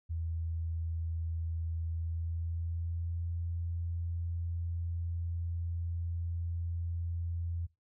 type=tone with pitch glide; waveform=sine; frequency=82.3 to 84.91 Hz; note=E2 to F2; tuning=-2 to -48 cents; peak=-33 dBFS; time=0.09-7.67 s; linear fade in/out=20 ms; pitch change=+54 cents; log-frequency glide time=1.87-3.28 s; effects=noise-tail reverb RT60 0.2 s tail -18 dB re dry